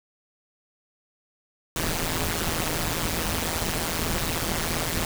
pink noise with amplitude modulation, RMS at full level -23 dBFS, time 1.76-5.05 s, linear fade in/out 2 ms, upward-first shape sine, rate 164 Hz, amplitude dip 95%, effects none

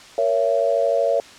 sine chord, A# diminished, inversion none, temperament just, 466.2 / 559.4 / 671.3 Hz, A#4 / C#5 / E5, 0 / +16 / +31 cents, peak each -23 / -19 / -21 dBFS, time 0.18-1.2 s, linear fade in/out 2 ms, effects white hiss -43 dBFS RMS until 1.38 s + low-pass 6000 Hz 12 dB/octave

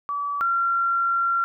sine tone pair in turn, 1148 / 1371.6 Hz, D6 / F6, -40 / -32 cents, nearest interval minor third, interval 308 cents, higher second, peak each -24 / -19 dBFS, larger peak second, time 0.09-0.41 / 0.41-1.44 s, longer second, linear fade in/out 0 ms, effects none

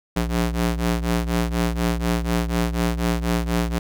sawtooth ring-modulated tone, 116.7 Hz, A#2, 2 cents sharp, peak -13 dBFS, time 0.16-3.79 s, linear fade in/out 10 ms, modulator 56.3 Hz, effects none

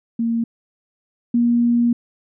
sine tone pair in turn, 230.8 / 237.6 Hz, A#3 / A#3, -17 / +33 cents, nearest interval minor second, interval 50 cents, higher second, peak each -17 / -13 dBFS, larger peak second, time 0.19-0.44 / 1.34-1.93 s, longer second, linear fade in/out 5 ms, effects none

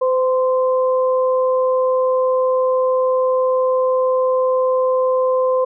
sine tone pair together, 513 / 1039.1 Hz, C5 / C6, -34 / -12 cents, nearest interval octave, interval 1222 cents, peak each -14 / -22 dBFS, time 0.01-5.65 s, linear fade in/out 10 ms, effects none

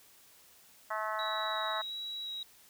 harmonic tone, 216.1 Hz, A3, 31 cents flat, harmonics 3 / 4 / 5 / 6 / 7 / 8 / 9, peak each -39 / -40 / -38 / -39 / -43 / -45 / -45 dBFS, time 0.9-1.82 s, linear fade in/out 10 ms
sine tone with vibrato, 3861 Hz, B7, 40 cents flat, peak -37 dBFS, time 1.19-2.43 s, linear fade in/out 2 ms, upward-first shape square, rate 1.4 Hz, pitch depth 10 cents each way
effects white hiss -60 dBFS RMS until 2.69 s

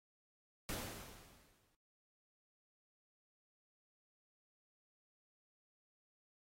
pink noise with exponential decay, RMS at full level -41 dBFS, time 0.69-1.75 s, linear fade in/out 0 ms, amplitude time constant 230 ms, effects AAC 48 kbps

